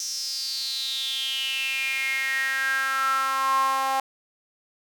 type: tone with high-pass filter sweep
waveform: sawtooth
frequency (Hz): 267.6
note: C4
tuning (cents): +39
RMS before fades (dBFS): -26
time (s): 0-4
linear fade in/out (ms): 2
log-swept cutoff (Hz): 5800 to 870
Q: 8.3
effects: none